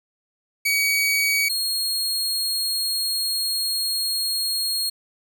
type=tone pair in turn; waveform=sawtooth; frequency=2262 / 4270 Hz; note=C#7 / C8; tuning=+34 / +34 cents; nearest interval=major seventh; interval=1100 cents; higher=second; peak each=-15 / -19 dBFS; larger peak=first; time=0.65-1.49 / 1.49-4.9 s; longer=second; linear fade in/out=10 ms; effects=none